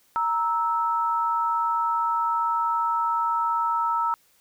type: tone pair together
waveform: sine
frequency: 932.3 / 1311.3 Hz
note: A#5 / E6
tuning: 0 / -9 cents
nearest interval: tritone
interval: 591 cents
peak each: -24 dBFS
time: 0.16-4.14 s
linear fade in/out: 0 ms
effects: white hiss -62 dBFS RMS until 4.4 s